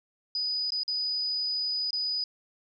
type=tone with dropouts; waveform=sine; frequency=4968 Hz; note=D#8; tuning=3 cents flat; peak=-27 dBFS; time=0.35-2.24 s; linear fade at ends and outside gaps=2 ms; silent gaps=0.705-0.72 / 0.834-0.879 / 1.907-1.93 s; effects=none